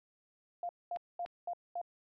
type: tone bursts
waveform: sine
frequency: 698.5 Hz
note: F5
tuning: in tune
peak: -35 dBFS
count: 5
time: 0.63-1.815 s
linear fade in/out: 2 ms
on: 61 ms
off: 220 ms
type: clicks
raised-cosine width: 0.3 ms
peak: -34 / -35 dBFS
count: 2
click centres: 0.962 / 1.261 s
effects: none